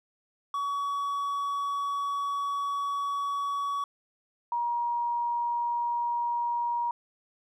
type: tone pair in turn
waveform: triangle / sine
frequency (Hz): 1130 / 950.2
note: C#6 / A#5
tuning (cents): +33 / +33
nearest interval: minor third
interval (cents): 300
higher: first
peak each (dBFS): -26 / -26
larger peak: neither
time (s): 0.54-3.84 / 4.52-6.91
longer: first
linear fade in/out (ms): 2
effects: none